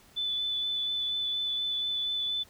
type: tone with vibrato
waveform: sine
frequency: 3491 Hz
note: A7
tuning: 14 cents flat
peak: -28 dBFS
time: 0.16-2.44 s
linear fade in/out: 20 ms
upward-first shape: sine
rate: 4.2 Hz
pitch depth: 12 cents each way
effects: pink hiss -58 dBFS RMS until 2.49 s